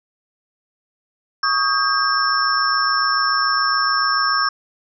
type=tone cluster; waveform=sine; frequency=1121 / 1248 / 1604 / 5370 Hz; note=C#6 / D#6 / G6 / E8; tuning=+19 / +5 / +39 / +31 cents; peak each=-21 dBFS; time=1.43-4.49 s; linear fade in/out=5 ms; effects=none